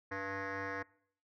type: tone with frequency modulation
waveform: sine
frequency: 1076 Hz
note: C6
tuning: 48 cents sharp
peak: -35 dBFS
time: 0.11-0.83 s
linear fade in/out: 10 ms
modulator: 196 Hz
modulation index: 4.4
effects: noise-tail reverb RT60 0.6 s tail -23 dB re dry + tanh soft clip ceiling -35 dBFS